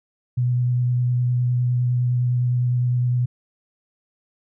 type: tone with vibrato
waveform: sine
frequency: 123.47 Hz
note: B2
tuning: in tune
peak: -17 dBFS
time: 0.37-3.26 s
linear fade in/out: 10 ms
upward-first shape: sine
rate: 9.8 Hz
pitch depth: 13 cents each way
effects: none